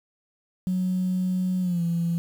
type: tone with pitch glide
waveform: sine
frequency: 184 to 169.71 Hz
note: F#3 to F3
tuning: -9 to -49 cents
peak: -21 dBFS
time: 0.67-2.18 s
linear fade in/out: 0 ms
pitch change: -140 cents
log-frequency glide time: 1.61-1.82 s
effects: tanh soft clip ceiling -18 dBFS + 8-bit